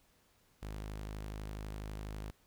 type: tone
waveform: sawtooth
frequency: 52.1 Hz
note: G#1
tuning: 6 cents sharp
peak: -37 dBFS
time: 0.62-2.31 s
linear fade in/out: 10 ms
effects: pink hiss -70 dBFS RMS until 2.46 s